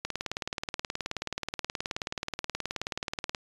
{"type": "click train", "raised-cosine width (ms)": 0.2, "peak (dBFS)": -14, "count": 63, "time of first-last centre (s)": [0.05, 3.348], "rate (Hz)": 18.8, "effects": ["resampled to 24000 Hz"]}